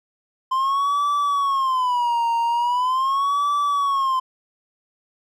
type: tone with vibrato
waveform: triangle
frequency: 1037 Hz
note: C6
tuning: 16 cents flat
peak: -16 dBFS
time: 0.51-4.2 s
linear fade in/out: 10 ms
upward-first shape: sine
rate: 0.41 Hz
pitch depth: 190 cents each way
effects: none